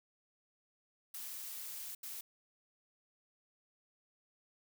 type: noise bursts at uneven times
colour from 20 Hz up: blue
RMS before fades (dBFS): -45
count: 2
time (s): 1.14-1.95 / 2.03-2.21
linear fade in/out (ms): 5
effects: none